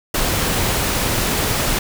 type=noise; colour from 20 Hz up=pink; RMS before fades=-19 dBFS; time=0.14-1.79 s; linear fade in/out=5 ms; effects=none